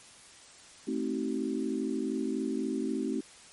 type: chord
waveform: sine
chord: A diminished seventh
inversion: none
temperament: just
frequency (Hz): 220 / 264 / 316.8 / 380.2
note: A3 / C4 / Eb4 / Gb4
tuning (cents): 0 / +16 / +31 / +47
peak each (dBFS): -35 / -33 / -35 / -36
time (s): 0.87-3.21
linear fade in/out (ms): 10
effects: white hiss -53 dBFS RMS until 3.52 s + MP3 48 kbps